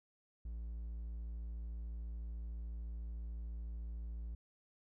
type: tone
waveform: triangle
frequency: 56.9 Hz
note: A#1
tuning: 41 cents flat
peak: -39 dBFS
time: 0.45-4.35 s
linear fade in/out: 5 ms
effects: none